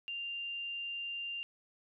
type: tone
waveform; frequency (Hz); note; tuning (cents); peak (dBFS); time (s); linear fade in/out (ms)
sine; 2790; F7; -2; -37; 0.08-1.43; 0
effects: none